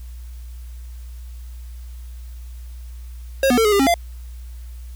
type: tone with pitch steps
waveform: square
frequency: 540 / 245.7 / 449.6 / 420.1 / 400.8 / 271 / 688 Hz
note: C#5 / B3 / A4 / G#4 / G4 / C#4 / F5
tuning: -45 / -9 / +37 / +20 / +38 / -39 / -26 cents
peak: -14 dBFS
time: 3.43-3.941 s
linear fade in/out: 2 ms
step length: 73 ms
effects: added 60 Hz sine -32 dBFS peak until 4.95 s + white hiss -53 dBFS RMS until 4.95 s